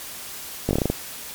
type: slowing click train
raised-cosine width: 2 ms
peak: -7 dBFS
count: 8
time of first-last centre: 0.69-0.9 s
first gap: 19 ms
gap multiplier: 1.15
effects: white hiss -36 dBFS RMS until 1.34 s + MP3 96 kbps